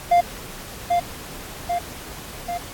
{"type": "tone with echo", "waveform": "triangle", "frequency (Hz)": 699, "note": "F5", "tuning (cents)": 1, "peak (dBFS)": -10, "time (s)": [0.11, 0.21], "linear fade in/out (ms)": 10, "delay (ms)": 790, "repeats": 3, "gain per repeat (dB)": -4, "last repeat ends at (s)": 2.58, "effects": ["pink hiss -37 dBFS RMS until 2.73 s", "AAC 64 kbps"]}